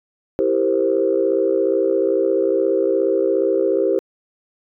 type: chord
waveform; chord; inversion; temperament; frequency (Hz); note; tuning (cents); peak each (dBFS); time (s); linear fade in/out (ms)
sine; C dominant seventh; first; equal; 329.6 / 392 / 466.2 / 523.3; E4 / G4 / Bb4 / C5; 0 / 0 / 0 / 0; -22 / -18 / -22 / -20; 0.39-3.99; 0
effects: tanh soft clip ceiling -5 dBFS